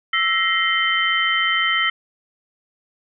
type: tone cluster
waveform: sine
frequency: 1323 / 1904 / 2086 / 3080 Hz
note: E6 / A#6 / C7 / G7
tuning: +6 / +36 / -6 / -31 cents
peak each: -22 dBFS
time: 0.13-1.9 s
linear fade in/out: 5 ms
effects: none